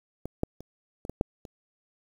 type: clicks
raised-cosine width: 2 ms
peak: -21 / -12 / -30 / -25 / -20 / -10 / -29 dBFS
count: 7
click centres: 0.256 / 0.434 / 0.606 / 1.051 / 1.096 / 1.211 / 1.452 s
effects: 8-bit